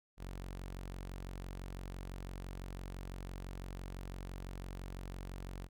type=tone; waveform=sawtooth; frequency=45.95 Hz; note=F#1; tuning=11 cents flat; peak=-39 dBFS; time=0.17-5.69 s; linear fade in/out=50 ms; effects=none